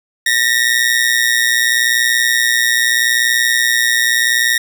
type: ring-modulated tone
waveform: sawtooth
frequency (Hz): 1864.7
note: A#6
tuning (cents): 0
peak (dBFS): -5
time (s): 0.26-4.58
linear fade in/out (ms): 5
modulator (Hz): 60.4
effects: 7-bit